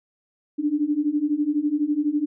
sine beating tone pair, 288.9 / 300.9 Hz, D4 / D4, -28 / +42 cents, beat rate 12 Hz, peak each -24 / -22 dBFS, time 0.58-2.26 s, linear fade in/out 20 ms, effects none

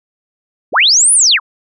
sine linear two-way sweep, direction up then down, 130.81 to 10130 to 864 Hz, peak -6 dBFS, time 0.72-1.4 s, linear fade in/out 50 ms, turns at 1.13 s, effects none

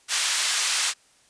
white band-pass noise, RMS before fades -24 dBFS, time 0.08-0.94 s, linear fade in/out 50 ms, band 1300 to 7900 Hz, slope 12 dB/octave, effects white hiss -59 dBFS RMS until 1.29 s + resampled to 22050 Hz

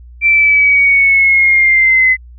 sine linear sweep, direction down, 2349 to 2028 Hz, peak -6 dBFS, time 0.21-2.17 s, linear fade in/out 50 ms, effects added 60 Hz sine -33 dBFS peak until 2.38 s

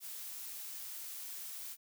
blue noise, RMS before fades -45 dBFS, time 0-1.77 s, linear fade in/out 50 ms, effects none

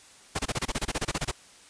pink noise bursts, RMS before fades -28 dBFS, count 15, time 0.35-1.315 s, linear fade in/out 10 ms, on 41 ms, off 25 ms, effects white hiss -53 dBFS RMS until 1.69 s + resampled to 22050 Hz

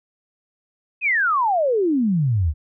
sine exponential sweep, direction down, 2600 to 70.2 Hz, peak -16 dBFS, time 1.01-2.54 s, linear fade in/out 50 ms, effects none

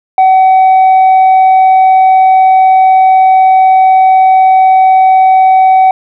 sine tone with tanh clipping, 756 Hz, F#5, 37 cents sharp, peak -3 dBFS, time 0.18-5.91 s, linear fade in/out 2 ms, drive 2 dB, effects none

